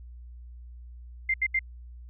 sine tone bursts, 2093 Hz, C7, in tune, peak -22 dBFS, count 3, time 1.29-1.592 s, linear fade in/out 5 ms, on 50 ms, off 76 ms, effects added 60 Hz sine -42 dBFS peak until 2.09 s

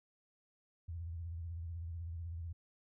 sine tone with vibrato, 83.9 Hz, E2, 31 cents sharp, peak -40 dBFS, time 0.88-2.53 s, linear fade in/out 10 ms, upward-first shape square, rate 16 Hz, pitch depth 70 cents each way, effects none

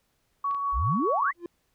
sine tone with tremolo, 1123 Hz, C#6, 22 cents sharp, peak -24 dBFS, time 0.44-1.31 s, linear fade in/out 5 ms, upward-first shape sine, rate 4.9 Hz, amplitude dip 35%
clicks, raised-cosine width 0.3 ms, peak -32 dBFS, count 2, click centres 0.511 / 0.547 s
sine exponential sweep, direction up, 45.27 to 2149 Hz, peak -24 dBFS, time 0.72-1.33 s, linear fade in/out 50 ms
triangle tone with exponential growth, 345.8 Hz, F4, 17 cents flat, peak -27 dBFS, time 1.35-1.46 s, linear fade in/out 2 ms, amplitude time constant 23 ms
effects pink hiss -72 dBFS RMS until 1.74 s

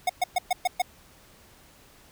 square tone bursts, 727 Hz, F#5, 31 cents flat, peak -21 dBFS, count 6, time 0.07-0.82 s, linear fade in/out 5 ms, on 25 ms, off 120 ms, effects pink hiss -55 dBFS RMS until 2.11 s

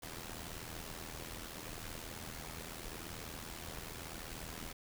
pink noise with amplitude modulation, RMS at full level -43 dBFS, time 0.02-4.73 s, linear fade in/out 10 ms, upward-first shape sine, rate 80.8 Hz, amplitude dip 70%, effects none

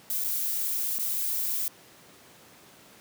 violet noise with dropouts, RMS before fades -29 dBFS, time 0.1-1.68 s, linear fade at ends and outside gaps 1 ms, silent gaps 0.24-0.244 / 0.983-0.994 s, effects pink hiss -53 dBFS RMS until 3 s + high-pass 150 Hz 12 dB/octave

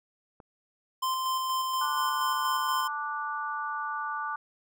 click, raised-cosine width 1 ms, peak -35 dBFS, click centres 0.402 s
square tone with tremolo, 1040 Hz, C6, 11 cents flat, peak -27 dBFS, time 1.02-2.88 s, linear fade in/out 10 ms, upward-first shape square, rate 4.2 Hz, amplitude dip 25%
harmonic tone, 293.7 Hz, D4, in tune, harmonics 3 / 4 / 5, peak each -36 / -33 / -36 dBFS, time 1.81-4.36 s, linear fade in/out 5 ms
effects none

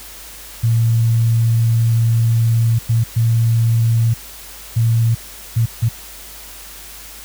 sine tone bursts at uneven times, 114.8 Hz, A#2, 26 cents flat, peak -11 dBFS, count 6, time 0.63-2.79 / 2.89-3.04 / 3.16-4.14 / 4.76-5.15 / 5.56-5.66 / 5.82-5.89 s, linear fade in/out 10 ms, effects added 50 Hz sine -42 dBFS peak until 7.24 s + white hiss -36 dBFS RMS until 7.24 s

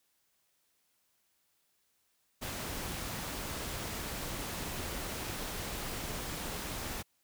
pink noise, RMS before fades -39 dBFS, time 2.41-7.03 s, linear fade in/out 20 ms, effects white hiss -75 dBFS RMS until 7.23 s

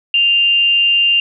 sine tone with amplitude modulation, 2794 Hz, F7, in tune, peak -8 dBFS, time 0.14-1.2 s, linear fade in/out 2 ms, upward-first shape sine, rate 286 Hz, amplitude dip 30%, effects none

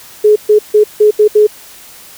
sine tone bursts at uneven times, 422.7 Hz, G#4, 31 cents sharp, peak -3 dBFS, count 6, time 0.24-0.36 / 0.49-0.59 / 0.74-0.84 / 1-1.11 / 1.19-1.28 / 1.35-1.47 s, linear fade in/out 10 ms, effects white hiss -36 dBFS RMS until 2.17 s

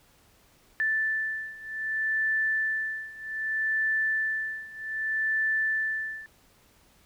sine beating tone pair, 1760 / 1760.64 Hz, A6 / A6, 0 / +1 cents, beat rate 0.64 Hz, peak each -30 / -28 dBFS, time 0.8-6.26 s, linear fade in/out 0 ms, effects pink hiss -61 dBFS RMS until 7.05 s

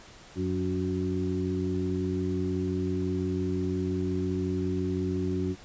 harmonic tone with a mistuned harmonic, 92 Hz, F#2, 9 cents flat, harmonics 1 / 2 / 3 / 4, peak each -32 / -32 / -32 / -32 dBFS, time 0.35-5.56 s, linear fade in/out 50 ms, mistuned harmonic 3, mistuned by +39 cents, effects pink hiss -50 dBFS RMS until 5.64 s + resampled to 16000 Hz

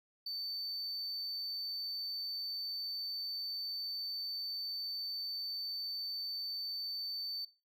triangle tone, 4547 Hz, C#8, 43 cents sharp, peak -37 dBFS, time 0.26-7.45 s, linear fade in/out 5 ms, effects noise-tail reverb RT60 0.3 s tail -19 dB re dry

